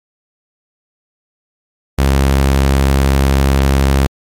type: tone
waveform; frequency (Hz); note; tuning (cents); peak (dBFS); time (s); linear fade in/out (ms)
sawtooth; 68; C#2; -33; -5; 1.98-4.07; 10
effects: MP3 64 kbps